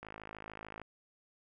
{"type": "click train", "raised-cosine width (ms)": 0.5, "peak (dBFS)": -30, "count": 43, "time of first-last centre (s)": [0.03, 0.817], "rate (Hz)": 53.4, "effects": []}